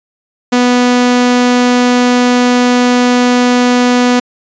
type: tone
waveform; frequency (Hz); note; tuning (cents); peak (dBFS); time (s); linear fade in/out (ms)
sawtooth; 246.4; B3; -4; -3; 0.52-4.2; 10
effects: resampled to 16000 Hz